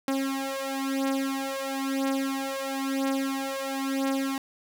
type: beating tone pair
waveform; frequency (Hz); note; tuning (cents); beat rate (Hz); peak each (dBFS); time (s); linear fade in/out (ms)
sawtooth; 270 / 271; C#4 / C#4; -45 / -39; 1; -26; 0.08-4.38; 2
effects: none